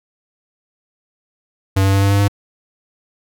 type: tone with pitch steps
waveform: square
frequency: 96.5 / 97.4 / 98.3 / 99.21 / 100.13 / 101.06 Hz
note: G2 / G2 / G2 / G2 / G2 / G#2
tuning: -27 / -11 / +5 / +21 / +37 / -47 cents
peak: -12 dBFS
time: 1.76-2.282 s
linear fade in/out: 10 ms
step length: 87 ms
effects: none